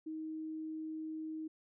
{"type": "tone", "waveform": "sine", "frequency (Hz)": 315, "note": "D#4", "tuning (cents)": 21, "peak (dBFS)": -39, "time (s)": [0.06, 1.48], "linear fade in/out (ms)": 10, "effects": []}